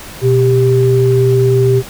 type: tone pair together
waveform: sine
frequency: 123.3 / 393.2 Hz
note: B2 / G4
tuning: -2 / +5 cents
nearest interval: octave + minor sixth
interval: 2007 cents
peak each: -10 dBFS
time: 0.21-1.83 s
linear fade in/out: 50 ms
effects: pink hiss -31 dBFS RMS until 1.89 s